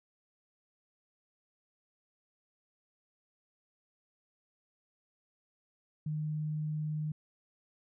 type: tone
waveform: sine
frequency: 153 Hz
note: D#3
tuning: 29 cents flat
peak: -32 dBFS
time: 6.06-7.12 s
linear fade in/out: 5 ms
effects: none